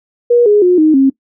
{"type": "tone with pitch steps", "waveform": "sine", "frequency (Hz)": [480, 415.5, 359.6, 311.2, 269.4], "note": ["B4", "G#4", "F#4", "D#4", "C#4"], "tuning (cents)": [-49, 1, -49, 0, -49], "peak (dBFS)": -5, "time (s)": [0.3, 1.1], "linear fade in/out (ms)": 10, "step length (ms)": 160, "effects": ["noise-tail reverb RT60 0.1 s tail -20 dB re dry"]}